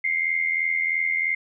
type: tone pair together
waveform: sine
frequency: 2093 / 2176 Hz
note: C7 / C#7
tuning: 0 / -33 cents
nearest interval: minor second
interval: 67 cents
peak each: -22 / -27 dBFS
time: 0.04-1.35 s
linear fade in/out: 5 ms
effects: none